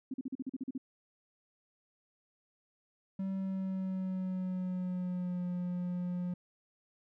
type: tone bursts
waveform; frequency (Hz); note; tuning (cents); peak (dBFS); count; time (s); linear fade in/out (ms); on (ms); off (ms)
sine; 262.2; C4; +4; -34; 10; 0.11-0.779; 5; 30; 41
type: tone with pitch glide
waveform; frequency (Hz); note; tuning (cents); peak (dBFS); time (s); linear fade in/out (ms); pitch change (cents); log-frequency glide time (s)
triangle; 192.2 to 178.3; G3 to F3; -34 to +36; -31; 3.19-6.34; 5; -130; 3.34-5.45
effects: none